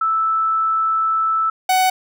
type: tone pair in turn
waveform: sine / 45% pulse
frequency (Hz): 1316 / 747.2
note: E6 / F#5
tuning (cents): -3 / +17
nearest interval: minor seventh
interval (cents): 980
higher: first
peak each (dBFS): -15 / -13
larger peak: second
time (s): 0.01-1.5 / 1.69-1.9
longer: first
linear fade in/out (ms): 5
effects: none